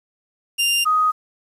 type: tone pair in turn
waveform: sawtooth / sine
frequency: 2792 / 1250.9 Hz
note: F7 / D#6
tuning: -1 / +9 cents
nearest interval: octave + major second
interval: 1390 cents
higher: first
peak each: -13 / -14 dBFS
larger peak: first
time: 0.58-0.85 / 0.85-1.12 s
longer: neither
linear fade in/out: 20 ms
effects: resampled to 32000 Hz + 8-bit